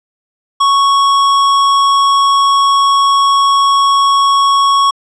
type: tone with hard clipping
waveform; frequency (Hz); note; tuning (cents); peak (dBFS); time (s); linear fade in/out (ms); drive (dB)
sine; 1108.7; C#6; 0; -9; 0.6-4.91; 10; 14
effects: low-pass 8000 Hz 12 dB/octave